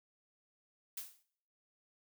blue noise with exponential decay, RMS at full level -39 dBFS, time 0.97-1.23 s, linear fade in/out 5 ms, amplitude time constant 56 ms, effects noise-tail reverb RT60 0.6 s tail -19 dB re dry

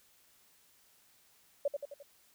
sine tone with echo, 570 Hz, C#5, 48 cents sharp, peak -27 dBFS, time 1.65-1.68 s, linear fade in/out 5 ms, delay 87 ms, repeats 4, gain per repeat -5 dB, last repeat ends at 2.028 s, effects white hiss -66 dBFS RMS until 2.34 s

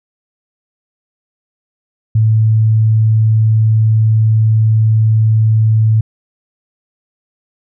sine tone, 110 Hz, A2, in tune, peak -7 dBFS, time 2.15-6.01 s, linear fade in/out 5 ms, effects none

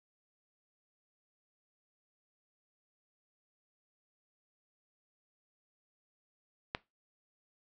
click, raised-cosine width 0.3 ms, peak -16 dBFS, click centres 6.749 s, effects noise-tail reverb RT60 0.2 s tail -19 dB re dry + low-pass 5000 Hz 12 dB/octave

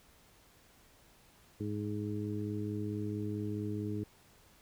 harmonic tone, 104.5 Hz, G#2, 11 cents sharp, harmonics 1 / 2 / 3 / 4, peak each -38 / -40 / -39 / -43 dBFS, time 1.6-4.04 s, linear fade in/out 5 ms, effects pink hiss -63 dBFS RMS until 4.61 s

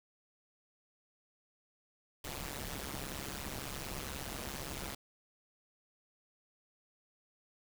pink noise with amplitude modulation, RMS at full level -38 dBFS, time 2.24-4.95 s, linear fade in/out 5 ms, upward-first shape sine, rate 138 Hz, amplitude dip 95%, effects none

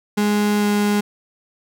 35% pulse tone with pitch glide, 207.7 to 206.4 Hz, G#3 to G#3, 0 to -10 cents, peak -14 dBFS, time 0.17-1.01 s, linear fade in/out 10 ms, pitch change -10 cents, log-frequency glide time 0.58-0.66 s, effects none

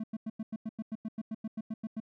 triangle tone bursts, 220 Hz, A3, in tune, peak -31 dBFS, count 16, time 0-2.002 s, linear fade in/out 5 ms, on 37 ms, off 94 ms, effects none

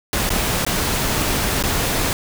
pink noise with dropouts, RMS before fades -20 dBFS, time 0.13-2.13 s, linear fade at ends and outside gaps 1 ms, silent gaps 0.293-0.303 / 0.65-0.665 / 1.626-1.637 s, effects none

